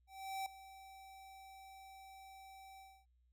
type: tone with ADSR envelope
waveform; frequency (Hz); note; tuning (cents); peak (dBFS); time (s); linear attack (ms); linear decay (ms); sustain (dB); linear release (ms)
square; 773; G5; -24; -39; 0.07-3.06; 390; 3; -16; 270
effects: added 61 Hz sine -70 dBFS peak until 3.32 s